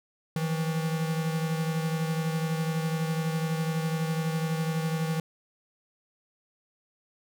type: beating tone pair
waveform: square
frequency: 160 / 172 Hz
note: D#3 / F3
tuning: +49 / -26 cents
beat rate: 12 Hz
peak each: -28 / -35 dBFS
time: 0.36-5.2 s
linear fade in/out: 2 ms
effects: none